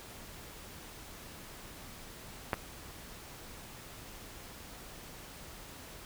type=clicks; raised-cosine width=0.5 ms; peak=-14 / -28 dBFS; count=2; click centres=2.532 / 2.541 s; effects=pink hiss -49 dBFS RMS until 6.05 s